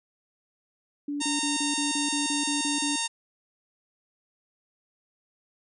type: tone bursts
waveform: sine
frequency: 288.9 Hz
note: D4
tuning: 28 cents flat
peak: -28 dBFS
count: 11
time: 1.08-2.96 s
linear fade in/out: 5 ms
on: 140 ms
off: 34 ms
type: harmonic tone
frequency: 920 Hz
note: A#5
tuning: 23 cents flat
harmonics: 1 / 2 / 3 / 4 / 5 / 6 / 7 / 8 / 9 / 10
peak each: -35 / -39 / -35 / -33 / -37 / -38 / -35 / -38 / -38 / -35 dBFS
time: 1.2-3.08 s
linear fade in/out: 20 ms
effects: none